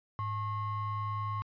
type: ring-modulated tone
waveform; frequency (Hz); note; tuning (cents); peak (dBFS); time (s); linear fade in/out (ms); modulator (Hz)
triangle; 490; B4; -14; -27; 0.19-1.42; 0; 595
effects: resampled to 11025 Hz